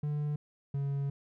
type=tone pair in turn; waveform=triangle; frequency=148 / 139.69 Hz; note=D3 / C#3; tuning=+14 / +14 cents; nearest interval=minor second; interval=100 cents; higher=first; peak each=-28 dBFS; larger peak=neither; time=0.03-0.36 / 0.74-1.1 s; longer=second; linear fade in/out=5 ms; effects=none